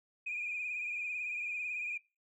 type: tone with vibrato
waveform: sine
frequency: 2449 Hz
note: D#7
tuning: 28 cents flat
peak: -34 dBFS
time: 0.26-1.98 s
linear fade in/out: 10 ms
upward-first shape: sine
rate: 18 Hz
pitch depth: 52 cents each way
effects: noise-tail reverb RT60 0.3 s tail -23 dB re dry + tanh soft clip ceiling -30 dBFS